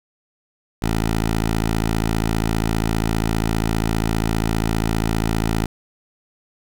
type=tone; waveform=10% pulse; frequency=55 Hz; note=A1; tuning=in tune; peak=-10 dBFS; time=0.82-5.66 s; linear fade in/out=5 ms; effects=none